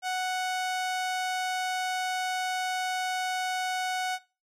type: tone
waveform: sawtooth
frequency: 740 Hz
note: F#5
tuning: in tune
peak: -24 dBFS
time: 0.02-4.19 s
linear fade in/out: 50 ms
effects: noise-tail reverb RT60 0.3 s tail -20 dB re dry + low-pass 10000 Hz 12 dB/octave